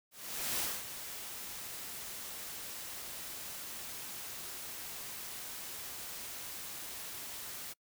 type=noise with ADSR envelope; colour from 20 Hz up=white; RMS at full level=-34 dBFS; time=0.11-7.74 s; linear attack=480 ms; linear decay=230 ms; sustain=-10 dB; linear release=23 ms; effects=noise-tail reverb RT60 0.1 s tail -26 dB re dry